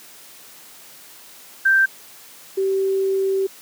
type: tone pair in turn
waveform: sine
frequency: 1568 / 386.3 Hz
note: G6 / G4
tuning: 0 / -25 cents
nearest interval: 2 octaves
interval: 2425 cents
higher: first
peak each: -12 / -17 dBFS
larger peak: first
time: 1.65-1.86 / 2.57-3.47 s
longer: second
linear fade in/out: 10 ms
effects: white hiss -44 dBFS RMS until 3.61 s + high-pass 150 Hz 12 dB/octave